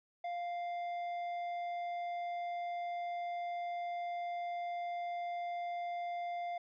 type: tone with tanh clipping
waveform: sine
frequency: 698.5 Hz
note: F5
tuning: in tune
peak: -38 dBFS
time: 0.24-6.58 s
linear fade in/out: 5 ms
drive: 8 dB
effects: none